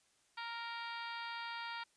harmonic tone, 465.5 Hz, A#4, 2 cents flat, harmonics 2 / 3 / 4 / 5 / 6 / 7 / 8 / 9 / 10, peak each -45 / -47 / -50 / -51 / -55 / -54 / -54 / -58 / -55 dBFS, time 0.37-1.84 s, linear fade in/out 10 ms, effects white hiss -73 dBFS RMS until 1.96 s + resampled to 22050 Hz

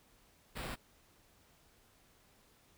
pink noise with sample-and-hold, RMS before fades -42 dBFS, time 0.55-0.76 s, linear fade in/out 20 ms, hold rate 6300 Hz, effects pink hiss -67 dBFS RMS until 2.77 s

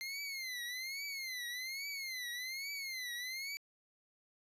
25% pulse tone with vibrato, 2093 Hz, C7, in tune, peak -36 dBFS, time 0.01-3.57 s, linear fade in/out 0 ms, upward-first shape triangle, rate 1.2 Hz, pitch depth 170 cents each way, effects resampled to 32000 Hz

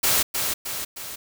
white noise with echo, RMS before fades -20 dBFS, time 0.03-0.23 s, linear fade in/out 10 ms, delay 310 ms, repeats 3, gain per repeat -5 dB, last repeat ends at 1.16 s, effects none

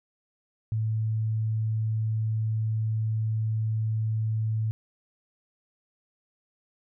sine tone, 110 Hz, A2, in tune, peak -24 dBFS, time 0.72-4.71 s, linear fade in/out 0 ms, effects none

